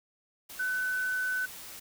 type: tone in noise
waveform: sine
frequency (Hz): 1507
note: F#6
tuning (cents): +31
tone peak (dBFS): -28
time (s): 0.59-1.46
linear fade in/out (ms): 10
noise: white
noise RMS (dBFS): -45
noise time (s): 0.49-1.8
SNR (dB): +14
effects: none